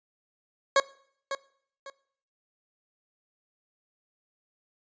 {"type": "tone with echo", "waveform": "20% pulse", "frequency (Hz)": 549, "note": "C#5", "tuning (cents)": -17, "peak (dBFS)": -13, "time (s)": [0.76, 0.8], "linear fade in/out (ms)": 2, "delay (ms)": 550, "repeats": 2, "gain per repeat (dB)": -11, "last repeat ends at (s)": 1.9, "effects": ["noise-tail reverb RT60 0.6 s tail -21 dB re dry", "resampled to 16000 Hz"]}